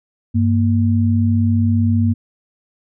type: tone pair together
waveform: sine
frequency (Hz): 98.01 / 233.1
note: G2 / A#3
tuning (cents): 0 / 0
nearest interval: octave + minor third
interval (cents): 1500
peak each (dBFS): -14 / -16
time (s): 0.34-2.14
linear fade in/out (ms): 20
effects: none